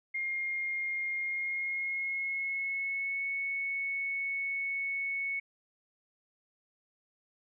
sine tone with pitch glide, 2127 to 2211 Hz, C7 to C#7, +28 to -5 cents, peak -31 dBFS, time 0.14-5.4 s, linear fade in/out 10 ms, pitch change +67 cents, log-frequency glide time 1.16-3.25 s, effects none

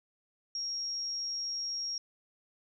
sine tone, 5588 Hz, F8, in tune, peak -33 dBFS, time 0.55-1.98 s, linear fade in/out 2 ms, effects none

